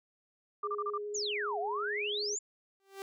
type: tone bursts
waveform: sine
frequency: 1188 Hz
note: D6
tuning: 20 cents sharp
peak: -32 dBFS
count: 5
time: 0.63-0.978 s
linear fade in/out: 5 ms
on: 44 ms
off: 32 ms
type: tone with vibrato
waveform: sine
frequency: 415.3 Hz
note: G#4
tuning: in tune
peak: -36 dBFS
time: 0.63-2.36 s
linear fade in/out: 20 ms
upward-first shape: sine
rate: 12 Hz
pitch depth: 10 cents each way
type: exponential two-way sweep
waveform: sine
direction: down then up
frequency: 7360 to 659.3 to 7360 Hz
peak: -33 dBFS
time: 1.14-2.39 s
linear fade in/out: 10 ms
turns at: 1.59 s
type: tone with exponential growth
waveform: sawtooth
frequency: 390.9 Hz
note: G4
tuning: 5 cents flat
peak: -33 dBFS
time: 2.8-3.02 s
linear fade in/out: 0 ms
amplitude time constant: 47 ms
effects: none

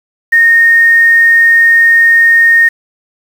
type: tone with quantisation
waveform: sine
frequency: 1845 Hz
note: A#6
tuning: 18 cents flat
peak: -3 dBFS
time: 0.32-2.69 s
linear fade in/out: 10 ms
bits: 5
effects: none

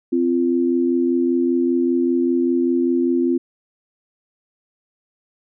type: tone pair together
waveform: sine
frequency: 259.3 / 344.4 Hz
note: C4 / F4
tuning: -15 / -24 cents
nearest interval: perfect fourth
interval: 491 cents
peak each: -18 dBFS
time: 0.12-3.38 s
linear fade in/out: 10 ms
effects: none

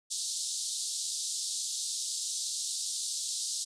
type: band-pass noise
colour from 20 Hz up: white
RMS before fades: -35 dBFS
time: 0.1-3.65 s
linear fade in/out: 20 ms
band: 3700 to 9100 Hz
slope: 48 dB/octave
effects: none

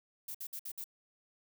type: noise bursts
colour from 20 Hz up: violet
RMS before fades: -42 dBFS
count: 5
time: 0.28-0.842 s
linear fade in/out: 5 ms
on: 66 ms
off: 58 ms
effects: none

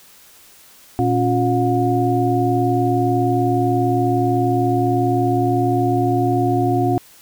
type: tone cluster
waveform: sine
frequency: 118.3 / 276.7 / 356.6 / 720 Hz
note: A#2 / C#4 / F4 / F#5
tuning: +26 / -3 / +36 / -47 cents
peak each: -20 dBFS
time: 0.99-6.98 s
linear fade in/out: 0 ms
effects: white hiss -47 dBFS RMS until 7.21 s

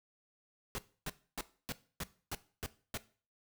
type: noise bursts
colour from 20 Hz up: pink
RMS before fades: -39 dBFS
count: 8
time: 0.75-2.974 s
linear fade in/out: 0 ms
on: 33 ms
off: 280 ms
effects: noise-tail reverb RT60 0.4 s tail -17 dB re dry

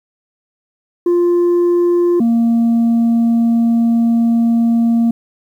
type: tone pair in turn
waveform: sine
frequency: 349.2 / 231.9 Hz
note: F4 / A#3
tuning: 0 / -9 cents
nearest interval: perfect fifth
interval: 709 cents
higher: first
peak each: -7 dBFS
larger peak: neither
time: 1.06-2.2 / 2.2-5.11 s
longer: second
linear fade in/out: 5 ms
effects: tanh soft clip ceiling -9 dBFS + 8-bit

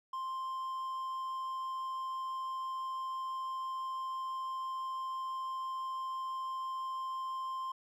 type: tone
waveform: triangle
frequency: 1049 Hz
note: C6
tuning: 4 cents sharp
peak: -34 dBFS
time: 0.13-7.72 s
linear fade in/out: 5 ms
effects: none

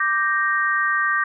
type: chord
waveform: sine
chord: G minor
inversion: second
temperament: equal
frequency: 1174.7 / 1568 / 1864.7 Hz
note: D6 / G6 / Bb6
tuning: 0 / 0 / 0 cents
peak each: -22 dBFS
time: 0-1.24 s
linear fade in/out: 5 ms
effects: none

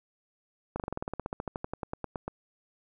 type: slowing click train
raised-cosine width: 1 ms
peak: -19 dBFS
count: 22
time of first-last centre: 0.76-2.28 s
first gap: 38 ms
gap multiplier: 1.06
effects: none

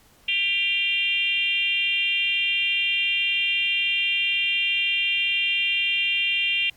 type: tone with frequency modulation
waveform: sine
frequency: 2777 Hz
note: F7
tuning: 10 cents flat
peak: -20 dBFS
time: 0.28-6.7 s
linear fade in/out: 5 ms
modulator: 394 Hz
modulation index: 1.1
effects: pink hiss -56 dBFS RMS until 6.76 s + Opus 48 kbps

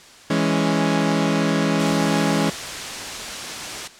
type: chord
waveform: sawtooth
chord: C# minor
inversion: first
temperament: equal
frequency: 164.81 / 207.7 / 277.2 Hz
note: E3 / G#3 / C#4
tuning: 0 / 0 / 0 cents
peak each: -18 dBFS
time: 0.3-2.5 s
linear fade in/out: 5 ms
type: noise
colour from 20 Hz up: white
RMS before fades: -29 dBFS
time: 1.79-3.88 s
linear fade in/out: 10 ms
effects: white hiss -45 dBFS RMS until 3.99 s + low-pass 7000 Hz 12 dB/octave

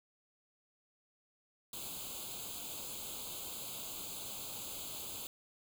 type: noise with comb filter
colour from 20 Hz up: white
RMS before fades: -44 dBFS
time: 1.73-5.27 s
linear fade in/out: 2 ms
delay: 0.27 ms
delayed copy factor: +1
effects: none

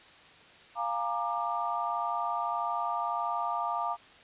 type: chord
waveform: sine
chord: Bb dominant seventh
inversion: second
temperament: equal with one note detuned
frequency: 698.5 / 830.6 / 932.3 / 1190.4 Hz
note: F5 / Ab5 / Bb5 / D6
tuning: 0 / 0 / 0 / +23 cents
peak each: -34 / -38 / -34 / -33 dBFS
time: 0.75-3.97 s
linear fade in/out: 50 ms
effects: white hiss -54 dBFS RMS until 4.23 s + resampled to 8000 Hz

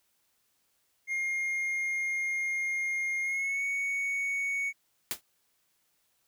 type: tone with pitch glide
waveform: triangle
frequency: 2129 to 2227 Hz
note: C7 to C#7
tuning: +30 to +7 cents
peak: -27 dBFS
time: 1.07-4.73 s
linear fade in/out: 50 ms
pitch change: +77 cents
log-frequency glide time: 3.22-3.63 s
type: noise with exponential decay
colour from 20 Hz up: white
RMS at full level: -28 dBFS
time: 5.11-5.21 s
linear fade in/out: 0 ms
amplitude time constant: 21 ms
effects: white hiss -73 dBFS RMS until 6.27 s

